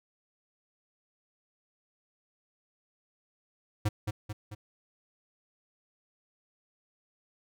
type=tone with echo; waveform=square; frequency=105.3 Hz; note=G#2; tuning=24 cents sharp; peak=-25 dBFS; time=3.85-3.89 s; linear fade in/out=10 ms; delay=220 ms; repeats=3; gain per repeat=-5 dB; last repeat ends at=4.55 s; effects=none